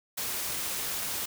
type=noise; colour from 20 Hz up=white; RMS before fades=-33 dBFS; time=0.17-1.26 s; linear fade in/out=10 ms; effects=none